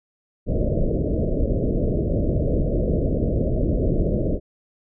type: low-pass noise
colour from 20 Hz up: pink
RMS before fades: -21 dBFS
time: 0.46-4.4 s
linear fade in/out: 50 ms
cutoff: 630 Hz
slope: 96 dB/octave
effects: none